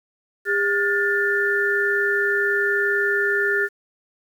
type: tone cluster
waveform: sine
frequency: 403.7 / 1428 / 1769 Hz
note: G#4 / F6 / A6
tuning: -49 / +38 / +9 cents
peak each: -23 / -23 / -21 dBFS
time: 0.45-3.69 s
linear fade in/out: 50 ms
effects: 8-bit